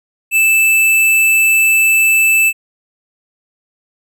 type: tone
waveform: square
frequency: 2637 Hz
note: E7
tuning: in tune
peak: -9 dBFS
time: 0.31-2.53 s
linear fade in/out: 50 ms
effects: none